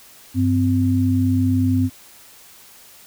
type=tone pair together; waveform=sine; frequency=98 / 257.7 Hz; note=G2 / C4; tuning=0 / -26 cents; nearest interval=octave + perfect fourth; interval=1674 cents; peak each=-18 / -17 dBFS; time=0.34-1.9 s; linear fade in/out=50 ms; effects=white hiss -46 dBFS RMS until 3.06 s